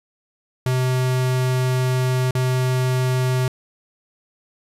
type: tone with dropouts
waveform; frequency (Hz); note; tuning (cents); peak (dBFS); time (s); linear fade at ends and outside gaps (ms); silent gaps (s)
square; 128.1; C3; -36; -18; 0.66-3.48; 2; 2.309-2.351
effects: resampled to 32000 Hz

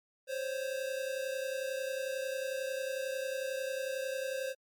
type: tone pair together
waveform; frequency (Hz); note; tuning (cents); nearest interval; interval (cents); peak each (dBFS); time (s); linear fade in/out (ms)
square; 523.3 / 554.4; C5 / C#5; 0 / 0; minor second; 100; -36 / -40; 0.27-4.55; 50
effects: MP3 96 kbps

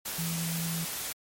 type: tone in noise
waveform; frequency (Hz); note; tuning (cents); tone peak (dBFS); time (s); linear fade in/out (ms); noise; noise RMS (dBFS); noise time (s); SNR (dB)
sine; 166.4; E3; +17; -31; 0.18-0.85; 10; white; -35; 0.05-1.13; +1
effects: MP3 64 kbps

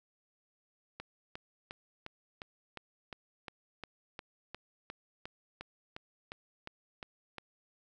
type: click train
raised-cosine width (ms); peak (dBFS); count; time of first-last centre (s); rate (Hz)
0.3; -26; 19; 1-7.383; 2.82
effects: none

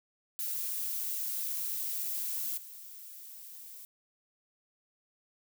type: noise with level steps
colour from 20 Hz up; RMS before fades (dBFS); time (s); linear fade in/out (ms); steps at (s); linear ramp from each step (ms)
violet; -35 / -48; 0.39-3.85; 0; 2.57; 10
effects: none

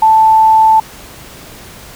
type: tone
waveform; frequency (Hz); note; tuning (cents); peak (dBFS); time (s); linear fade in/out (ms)
sine; 880; A5; 0; -4; 0.02-0.8; 5
effects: pink hiss -34 dBFS RMS until 1.95 s

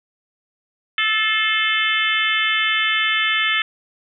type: harmonic tone with a mistuned harmonic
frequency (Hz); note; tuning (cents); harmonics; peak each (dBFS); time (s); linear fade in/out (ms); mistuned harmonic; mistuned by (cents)
437.4; A4; -10; 3 / 4 / 5 / 6 / 7 / 8; -25 / -22 / -22 / -25 / -23 / -26; 0.98-3.62; 2; 5; -39
effects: none

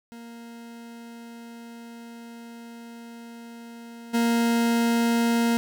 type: tone with level steps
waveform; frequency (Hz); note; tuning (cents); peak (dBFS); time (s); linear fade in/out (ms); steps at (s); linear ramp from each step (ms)
40% pulse; 233.1; A#3; 0; -39 / -19; 0.12-5.57; 0; 4.13; 20
effects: none

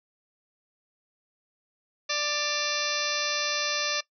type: harmonic tone with a mistuned harmonic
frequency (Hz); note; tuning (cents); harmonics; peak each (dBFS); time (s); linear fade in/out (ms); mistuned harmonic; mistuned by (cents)
590; D5; +8; 1 / 2 / 3 / 4 / 5 / 6 / 7 / 8 / 9 / 10; -35 / -35 / -35 / -35 / -35 / -35 / -35 / -35 / -35 / -35; 2.09-4.01; 10; 5; -120
effects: noise-tail reverb RT60 0.1 s tail -19 dB re dry

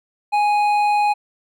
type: tone with hard clipping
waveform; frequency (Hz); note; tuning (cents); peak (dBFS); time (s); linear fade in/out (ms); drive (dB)
triangle; 830.6; G#5; 0; -16; 0.32-1.14; 20; 11
effects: none

